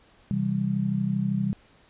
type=chord; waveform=sine; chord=C major; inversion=none; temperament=just; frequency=130.81 / 163.52 / 196.22 Hz; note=C3 / E3 / G3; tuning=0 / -14 / +2 cents; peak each=-29 / -30 / -25 dBFS; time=0.31-1.53 s; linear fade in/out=0 ms; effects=pink hiss -58 dBFS RMS until 1.89 s + resampled to 8000 Hz